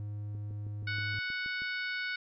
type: tone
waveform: triangle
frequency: 103.83 Hz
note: G#2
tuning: in tune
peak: -34 dBFS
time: 0-1.19 s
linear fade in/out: 0 ms
type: click train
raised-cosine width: 3 ms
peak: -37 dBFS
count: 9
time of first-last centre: 0.35-1.62 s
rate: 6.3 Hz
type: harmonic tone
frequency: 740 Hz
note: F#5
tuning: in tune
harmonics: 2 / 3 / 4 / 5 / 6 / 7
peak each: -35 / -38 / -47 / -46 / -45 / -53 dBFS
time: 0.87-2.16 s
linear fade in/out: 5 ms
effects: none